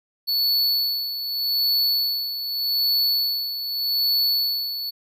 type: tone with tremolo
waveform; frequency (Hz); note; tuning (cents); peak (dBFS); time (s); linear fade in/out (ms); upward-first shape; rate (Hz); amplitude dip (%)
square; 4435; C#8; 0; -18; 0.27-4.91; 20; sine; 0.83; 65
effects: none